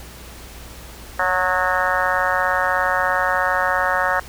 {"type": "harmonic tone with a mistuned harmonic", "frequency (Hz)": 183.1, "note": "F#3", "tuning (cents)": -18, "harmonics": [3, 4, 5, 6, 7, 8, 9, 10], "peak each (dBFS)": [-25, -25, -25, -25, -25, -25, -25, -25], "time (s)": [1.19, 4.2], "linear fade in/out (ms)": 5, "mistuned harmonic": 3, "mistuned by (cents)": 22, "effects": ["added 60 Hz sine -40 dBFS peak until 4.28 s", "pink hiss -40 dBFS RMS until 4.28 s"]}